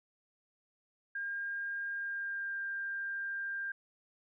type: tone with pitch glide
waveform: sine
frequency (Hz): 1610 to 1593.3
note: G6 to G6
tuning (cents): +46 to +28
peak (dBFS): -35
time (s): 1.15-3.72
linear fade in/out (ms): 5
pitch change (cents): -18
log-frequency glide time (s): 1.93-2.59
effects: none